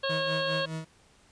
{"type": "harmonic tone", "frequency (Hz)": 544, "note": "C#5", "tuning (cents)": -33, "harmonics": [1, 2, 3, 5, 6, 7, 8], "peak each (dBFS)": [-30, -36, -34, -38, -36, -42, -37], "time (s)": [0.03, 0.66], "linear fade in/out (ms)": 10}
{"type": "tone with tremolo", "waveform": "40% pulse", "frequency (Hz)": 159.8, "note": "D#3", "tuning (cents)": 47, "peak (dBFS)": -31, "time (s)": [0.09, 0.85], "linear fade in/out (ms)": 10, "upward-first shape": "sine", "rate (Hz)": 4.9, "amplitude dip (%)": 70}
{"effects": ["pink hiss -61 dBFS RMS until 1.31 s", "resampled to 22050 Hz"]}